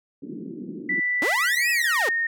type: band-pass noise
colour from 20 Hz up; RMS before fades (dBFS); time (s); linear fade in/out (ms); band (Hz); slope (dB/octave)
white; -35; 0.22-1; 5; 170 to 360; 48
type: tone with pitch glide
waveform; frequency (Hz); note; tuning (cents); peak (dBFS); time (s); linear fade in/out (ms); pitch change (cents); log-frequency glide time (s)
sine; 1975.5 to 1843.2; B6 to A#6; 0 to -20; -21; 0.89-2.27; 5; -120; 1.35-2.06
type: linear two-way sweep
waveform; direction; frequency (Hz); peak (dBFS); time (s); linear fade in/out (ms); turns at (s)
sawtooth; up then down; 246.9 to 2637 to 366.4; -20; 1.22-2.09; 2; 1.7
effects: none